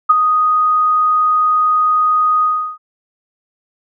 sine tone with ADSR envelope, 1244.5 Hz, D#6, in tune, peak -3 dBFS, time 0.09-2.78 s, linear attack 13 ms, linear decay 24 ms, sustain -7 dB, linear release 350 ms, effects none

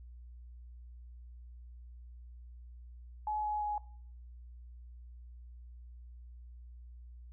sine tone with pitch steps, 849 / 842.6 / 836.3 Hz, G#5 / G#5 / G#5, +38 / +25 / +12 cents, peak -32 dBFS, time 3.27-3.78 s, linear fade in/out 2 ms, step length 170 ms, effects noise-tail reverb RT60 0.6 s tail -21 dB re dry + added 60 Hz sine -48 dBFS peak until 7.32 s

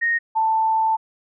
sine tone pair in turn, 1860 / 885.4 Hz, A#6 / A5, -4 / +11 cents, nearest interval octave + minor second, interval 1285 cents, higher first, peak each -17 / -16 dBFS, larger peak second, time 0.01-0.19 / 0.35-0.97 s, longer second, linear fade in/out 20 ms, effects none

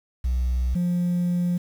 sine tone pair in turn, 62.3 / 176.21 Hz, B1 / F3, +16 / +16 cents, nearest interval octave + tritone, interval 1800 cents, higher second, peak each -18 dBFS, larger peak neither, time 0.24-0.75 / 0.75-1.58 s, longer second, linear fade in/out 10 ms, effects tanh soft clip ceiling -19 dBFS + 8-bit

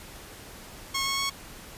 10% pulse tone with pitch steps, 1090 / 1097.6 / 1105.2 Hz, C#6 / C#6 / C#6, -29 / -17 / -6 cents, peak -18 dBFS, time 0.94-1.3 s, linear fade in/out 10 ms, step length 120 ms, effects pink hiss -45 dBFS RMS until 1.77 s + resampled to 32000 Hz

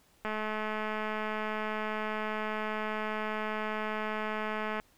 click train, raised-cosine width 0.5 ms, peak -20 dBFS, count 979, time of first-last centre 0.25-4.799 s, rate 215 Hz, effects pink hiss -65 dBFS RMS until 4.97 s

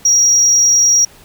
triangle tone, 5690 Hz, F8, 31 cents sharp, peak -5 dBFS, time 0.05-1.05 s, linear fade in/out 5 ms, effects tanh soft clip ceiling -4 dBFS + pink hiss -43 dBFS RMS until 1.24 s

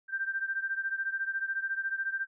sine beating tone pair, 1568 / 1582 Hz, G6 / G6, 0 / +15 cents, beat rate 14 Hz, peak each -32 / -35 dBFS, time 0.08-2.27 s, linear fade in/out 50 ms, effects none

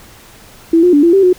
sine tone with pitch steps, 330.8 / 356.6 / 289.9 / 339.8 / 389.5 / 363.4 Hz, E4 / F4 / D4 / F4 / G4 / F#4, +6 / +36 / -22 / -47 / -11 / -31 cents, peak -5 dBFS, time 0.73-1.33 s, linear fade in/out 5 ms, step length 100 ms, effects pink hiss -40 dBFS RMS until 1.38 s

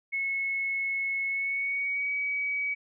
sine tone with pitch glide, 2190 to 2270 Hz, C#7 to C#7, -22 to +41 cents, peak -27 dBFS, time 0.12-2.75 s, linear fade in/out 20 ms, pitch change +63 cents, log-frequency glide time 1.27-2.12 s, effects none

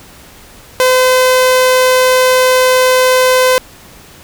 sawtooth tone, 511 Hz, C5, 41 cents flat, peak -3 dBFS, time 0.8-3.58 s, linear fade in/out 0 ms, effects pink hiss -38 dBFS RMS until 4.23 s

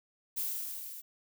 violet noise with level ramp, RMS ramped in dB -33 to -46 dBFS, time 0.36-1.02 s, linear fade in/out 20 ms, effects none

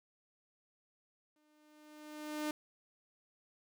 sawtooth tone with exponential growth, 302.4 Hz, D#4, 49 cents flat, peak -30 dBFS, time 1.36-2.51 s, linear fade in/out 2 ms, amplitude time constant 250 ms, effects none

